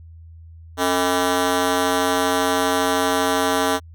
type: ring-modulated tone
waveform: 15% pulse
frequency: 360 Hz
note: F#4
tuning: 47 cents flat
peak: -8 dBFS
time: 0.77-3.8 s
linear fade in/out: 50 ms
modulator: 86.3 Hz
effects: added 82 Hz sine -39 dBFS peak until 3.94 s